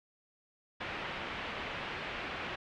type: low-pass noise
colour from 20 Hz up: white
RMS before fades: -40 dBFS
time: 0.8-2.56 s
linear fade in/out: 10 ms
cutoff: 2800 Hz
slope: 24 dB/octave
effects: none